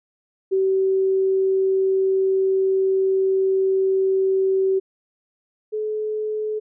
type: tone pair in turn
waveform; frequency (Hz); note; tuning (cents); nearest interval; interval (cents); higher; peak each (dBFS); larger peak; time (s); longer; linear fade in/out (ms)
sine; 382.8 / 428.7; G4 / A4; -41 / -45; major second; 196; second; -16 / -22; first; 0.51-4.8 / 5.72-6.6; first; 20
effects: none